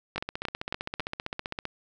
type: two click trains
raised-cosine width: 0.3 ms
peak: -16 / -13 dBFS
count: 24 / 4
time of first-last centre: 0.16-1.654 / 0.18-0.997 s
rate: 15.4 / 3.67 Hz
effects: none